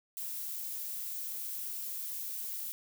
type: noise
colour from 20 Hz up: violet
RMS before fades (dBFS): -39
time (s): 0.17-2.72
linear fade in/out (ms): 0
effects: none